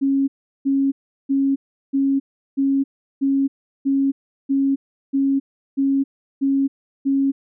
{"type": "tone bursts", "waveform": "sine", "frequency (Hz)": 273.8, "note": "C#4", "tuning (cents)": -21, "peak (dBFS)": -15, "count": 12, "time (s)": [0.01, 7.32], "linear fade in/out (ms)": 20, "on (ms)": 270, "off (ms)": 370, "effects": []}